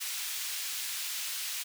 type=high-pass noise; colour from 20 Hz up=pink; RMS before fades=-36 dBFS; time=0-1.64 s; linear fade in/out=20 ms; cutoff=2700 Hz; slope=12 dB/octave; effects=none